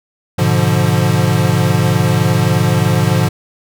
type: chord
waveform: square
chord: G# diminished seventh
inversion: none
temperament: equal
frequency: 103.83 / 123.47 / 146.83 / 174.61 Hz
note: G#2 / B2 / D3 / F3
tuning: 0 / 0 / 0 / 0 cents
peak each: -17 dBFS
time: 0.38-3.29 s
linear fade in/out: 10 ms
effects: none